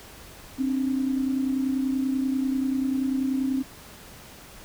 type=tone pair together; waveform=sine; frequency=263.4 / 293.7 Hz; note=C4 / D4; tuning=+12 / 0 cents; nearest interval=major second; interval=188 cents; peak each=-23 / -31 dBFS; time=0.58-3.63 s; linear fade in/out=20 ms; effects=pink hiss -46 dBFS RMS until 4.64 s